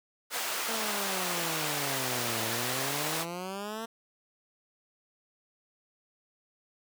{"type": "high-pass noise", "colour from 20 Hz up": "pink", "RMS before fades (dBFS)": -33, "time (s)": [0.3, 3.26], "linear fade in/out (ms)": 50, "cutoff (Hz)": 680, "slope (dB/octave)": 12}
{"type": "exponential two-way sweep", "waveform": "10% pulse", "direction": "down then up", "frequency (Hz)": [230, 110, 230], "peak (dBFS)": -27, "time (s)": [0.68, 3.86], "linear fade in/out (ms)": 10, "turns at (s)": 2.43}
{"effects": []}